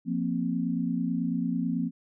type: chord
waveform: sine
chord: F suspended fourth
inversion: none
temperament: just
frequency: 174.61 / 232.8 / 261.9 Hz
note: F3 / Bb3 / C4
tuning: 0 / -2 / +2 cents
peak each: -30 dBFS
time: 0.05-1.91 s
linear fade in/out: 50 ms
effects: none